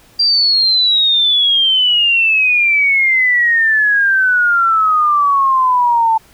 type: exponential sweep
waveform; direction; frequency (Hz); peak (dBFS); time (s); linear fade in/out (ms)
sine; down; 4759 to 883; -9; 0.19-6.18; 10
effects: pink hiss -47 dBFS RMS until 6.33 s